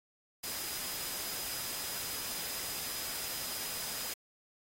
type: tone in noise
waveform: sine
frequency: 4978 Hz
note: D#8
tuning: in tune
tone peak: -46 dBFS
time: 0.43-4.14 s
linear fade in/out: 10 ms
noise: white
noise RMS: -39 dBFS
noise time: 0.43-4.14 s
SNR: -10 dB
effects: AAC 48 kbps